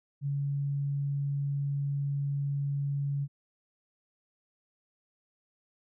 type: tone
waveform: sine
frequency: 141.1 Hz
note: C#3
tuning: 31 cents sharp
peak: -28 dBFS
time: 0.21-3.28 s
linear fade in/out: 50 ms
effects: none